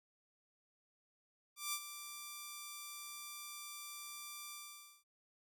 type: tone with ADSR envelope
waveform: 5% pulse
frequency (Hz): 1177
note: D6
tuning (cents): +3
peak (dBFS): -24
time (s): 1.56-5.04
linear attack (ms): 170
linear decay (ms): 61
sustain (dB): -11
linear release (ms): 520
effects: none